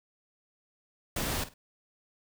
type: noise with echo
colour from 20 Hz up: pink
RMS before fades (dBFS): -32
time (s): 1.16-1.44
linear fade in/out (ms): 5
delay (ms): 50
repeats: 2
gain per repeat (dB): -14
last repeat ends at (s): 1.54
effects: none

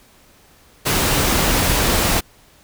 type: noise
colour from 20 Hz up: pink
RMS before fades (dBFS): -17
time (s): 0.85-2.21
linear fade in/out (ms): 20
effects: pink hiss -51 dBFS RMS until 2.63 s

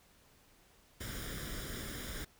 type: noise with comb filter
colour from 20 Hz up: pink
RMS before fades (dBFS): -42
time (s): 1-2.25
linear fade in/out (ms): 10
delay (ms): 0.57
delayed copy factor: +0.65
effects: pink hiss -65 dBFS RMS until 2.39 s

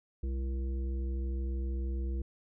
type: harmonic tone with a mistuned harmonic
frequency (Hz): 67.5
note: C#2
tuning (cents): -45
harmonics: 1 / 3 / 5 / 7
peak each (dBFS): -31 / -46 / -45 / -53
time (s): 0.23-2.22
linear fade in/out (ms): 5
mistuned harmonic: 1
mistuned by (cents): -110
effects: none

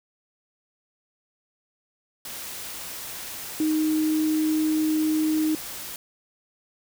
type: tone in noise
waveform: sine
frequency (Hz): 311.1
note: D#4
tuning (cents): 0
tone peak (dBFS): -20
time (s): 3.6-5.55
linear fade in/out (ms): 2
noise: white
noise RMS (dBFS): -36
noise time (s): 2.25-5.96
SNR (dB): +13
effects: none

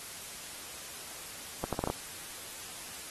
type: accelerating click train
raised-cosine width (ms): 1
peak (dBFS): -18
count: 6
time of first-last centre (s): 1.64-1.9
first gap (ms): 87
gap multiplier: 0.74
effects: white hiss -44 dBFS RMS until 3.1 s + AAC 32 kbps

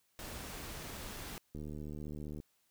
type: noise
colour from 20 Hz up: pink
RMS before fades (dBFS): -45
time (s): 0.19-1.38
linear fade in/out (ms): 0
type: click train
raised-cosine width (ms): 3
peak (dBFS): -32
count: 65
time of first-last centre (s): 1.55-2.401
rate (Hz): 75.2
effects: white hiss -75 dBFS RMS until 2.7 s

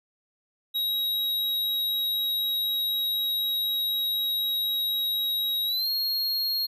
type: tone with pitch glide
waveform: square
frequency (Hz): 3826 to 4270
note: A#7 to C8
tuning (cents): +44 to +34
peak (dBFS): -25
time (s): 0.74-6.67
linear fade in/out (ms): 20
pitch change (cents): +190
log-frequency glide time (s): 5.66-5.89
effects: none

